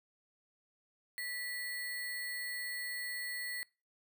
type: tone with sample-and-hold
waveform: sine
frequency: 1958 Hz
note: B6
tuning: 15 cents flat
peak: -37 dBFS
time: 1.18-3.63 s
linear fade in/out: 0 ms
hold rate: 6300 Hz
effects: noise-tail reverb RT60 0.3 s tail -23 dB re dry